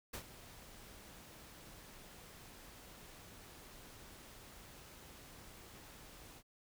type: noise with ADSR envelope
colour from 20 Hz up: pink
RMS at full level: -43 dBFS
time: 0.13-6.43 s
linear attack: 11 ms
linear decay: 84 ms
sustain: -13 dB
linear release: 54 ms
effects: none